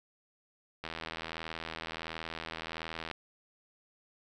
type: click train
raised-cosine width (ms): 0.3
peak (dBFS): -22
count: 186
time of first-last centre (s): 0.84-3.113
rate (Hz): 81.4
effects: none